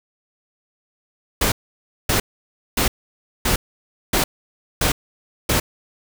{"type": "noise bursts", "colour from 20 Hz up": "pink", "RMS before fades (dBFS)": -18, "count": 7, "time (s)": [1.41, 5.6], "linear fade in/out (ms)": 5, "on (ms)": 110, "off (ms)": 570, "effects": []}